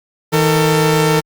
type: tone pair together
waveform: sawtooth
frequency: 159.26 / 449.9 Hz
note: D#3 / A4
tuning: +41 / +39 cents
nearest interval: octave + tritone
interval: 1798 cents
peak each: -10 dBFS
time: 0.32-1.21 s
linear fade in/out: 20 ms
effects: Opus 48 kbps